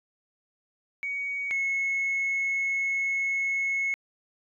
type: tone pair in turn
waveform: sine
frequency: 2245 / 2186 Hz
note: C#7 / C#7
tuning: +21 / -25 cents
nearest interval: unison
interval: 46 cents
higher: first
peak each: -28 / -23 dBFS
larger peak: second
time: 1.03-1.51 / 1.51-3.94 s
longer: second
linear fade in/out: 0 ms
effects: tanh soft clip ceiling -22 dBFS